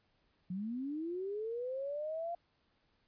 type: linear sweep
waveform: sine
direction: up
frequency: 174.61 to 696 Hz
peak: -36 dBFS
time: 0.5-2.35 s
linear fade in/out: 5 ms
effects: pink hiss -75 dBFS RMS until 3.07 s + resampled to 11025 Hz